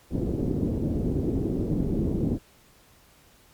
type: low-pass noise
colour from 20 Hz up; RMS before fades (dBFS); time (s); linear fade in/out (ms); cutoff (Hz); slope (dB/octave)
white; -26; 0.1-2.39; 50; 350; 24
effects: pink hiss -57 dBFS RMS until 3.53 s + MP3 96 kbps